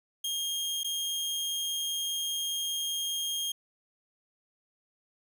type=tone with dropouts; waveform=sawtooth; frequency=3231 Hz; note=G#7; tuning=48 cents flat; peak=-27 dBFS; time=0.24-3.52 s; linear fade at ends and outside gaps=5 ms; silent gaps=0.834-0.844 s; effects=none